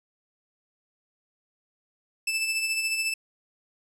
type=tone with tremolo; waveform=sawtooth; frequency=2637 Hz; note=E7; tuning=in tune; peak=-20 dBFS; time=2.27-3.14 s; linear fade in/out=5 ms; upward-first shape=sine; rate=14 Hz; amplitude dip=45%; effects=low-pass 12000 Hz 12 dB/octave